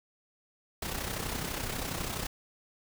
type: noise with amplitude modulation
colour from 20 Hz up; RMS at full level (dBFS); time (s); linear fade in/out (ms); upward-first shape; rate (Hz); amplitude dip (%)
pink; -33; 0.82-2.27; 5; sine; 32.1; 55
effects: none